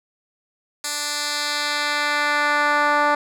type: tone with band-pass filter sweep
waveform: 10% pulse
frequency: 293.7 Hz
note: D4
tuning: in tune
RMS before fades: -21 dBFS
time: 0.84-3.15 s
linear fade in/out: 5 ms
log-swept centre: 7500 to 1000 Hz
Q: 1
effects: none